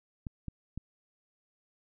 clicks, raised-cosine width 5 ms, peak -25 dBFS, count 3, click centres 0.268 / 0.483 / 0.776 s, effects none

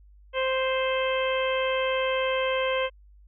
harmonic tone, 523.3 Hz, C5, in tune, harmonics 1 / 2 / 3 / 4 / 5 / 6, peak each -25 / -31 / -35 / -34 / -34 / -35 dBFS, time 0.33-2.9 s, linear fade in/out 50 ms, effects added 50 Hz sine -50 dBFS peak until 3.27 s

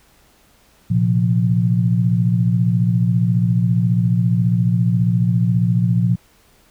sine chord, Bb suspended second, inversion none, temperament just, 116.54 / 131.11 / 174.81 Hz, Bb2 / C3 / F3, 0 / +4 / +2 cents, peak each -16 / -22 / -17 dBFS, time 0.9-6.16 s, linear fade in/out 10 ms, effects pink hiss -54 dBFS RMS until 6.7 s

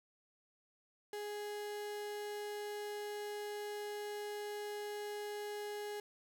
35% pulse tone, 415.3 Hz, G#4, in tune, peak -39 dBFS, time 1.13-6 s, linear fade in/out 2 ms, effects none

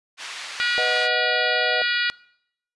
pink band-pass noise, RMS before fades -35 dBFS, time 0.17-1.09 s, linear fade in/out 50 ms, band 1600 to 4900 Hz, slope 12 dB/octave
harmonic tone, 482 Hz, B4, 42 cents flat, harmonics 3 / 4 / 5 / 6 / 7 / 8 / 9 / 10, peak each -24 / -26 / -28 / -30 / -31 / -32 / -33 / -34 dBFS, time 0.6-2.1 s, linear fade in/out 0 ms
sine chord, B major, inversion none, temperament equal, 493.9 / 622.3 / 740 Hz, B4 / D#5 / F#5, 0 / 0 / 0 cents, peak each -28 dBFS, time 0.78-1.82 s, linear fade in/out 0 ms
effects noise-tail reverb RT60 0.7 s tail -23 dB re dry + resampled to 24000 Hz

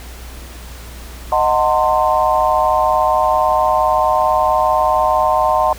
sine chord, D# diminished seventh, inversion none, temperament equal with one note detuned, 622.3 / 740 / 902.1 / 1046.5 Hz, D#5 / F#5 / A5 / C6, 0 / 0 / +43 / 0 cents, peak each -17 dBFS, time 1.32-5.73 s, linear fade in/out 2 ms, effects added 60 Hz sine -32 dBFS peak until 5.78 s + pink hiss -37 dBFS RMS until 5.78 s

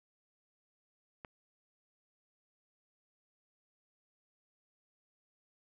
click, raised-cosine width 0.5 ms, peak -30 dBFS, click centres 1.248 s, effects none

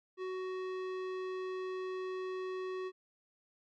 sine tone with tanh clipping, 372.6 Hz, F#4, 12 cents sharp, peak -39 dBFS, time 0.17-2.92 s, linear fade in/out 50 ms, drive 17 dB, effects none

